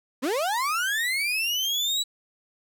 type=linear sweep; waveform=35% pulse; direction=up; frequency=230.1 to 3951 Hz; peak=-22 dBFS; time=0.22-2.04 s; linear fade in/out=20 ms; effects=none